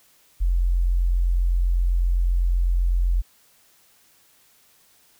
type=tone; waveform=sine; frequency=43.92 Hz; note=F1; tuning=11 cents sharp; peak=-17 dBFS; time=0.4-3.22 s; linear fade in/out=20 ms; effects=white hiss -58 dBFS RMS until 5.19 s